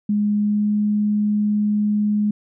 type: tone with pitch glide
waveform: sine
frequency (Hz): 207.7 to 209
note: G#3 to G#3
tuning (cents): 0 to +11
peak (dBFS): -16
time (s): 0.09-2.31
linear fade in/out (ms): 5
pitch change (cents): +11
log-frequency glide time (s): 0.37-0.71
effects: none